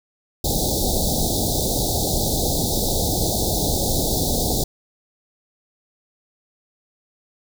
pink band-stop noise, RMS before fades -21 dBFS, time 0.44-4.64 s, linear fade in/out 5 ms, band 830 to 3600 Hz, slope 96 dB/octave, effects none

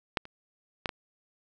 clicks, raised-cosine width 0.3 ms, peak -10 / -29 / -13 / -18 dBFS, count 4, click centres 0.172 / 0.254 / 0.858 / 0.892 s, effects none

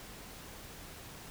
silence, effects pink hiss -49 dBFS RMS until 1.3 s

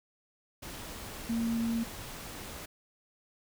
sine tone in noise, 230 Hz, A#3, 23 cents flat, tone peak -28 dBFS, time 1.29-1.84 s, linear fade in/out 10 ms, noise pink, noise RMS -43 dBFS, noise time 0.62-2.66 s, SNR +12 dB, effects none

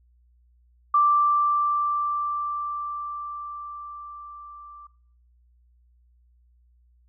sine tone with level ramp, 1174.7 Hz, D6, in tune, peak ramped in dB -15 to -42 dBFS, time 0.94-4.87 s, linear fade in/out 5 ms, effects noise-tail reverb RT60 0.6 s tail -21 dB re dry + added 60 Hz sine -57 dBFS peak until 7.08 s

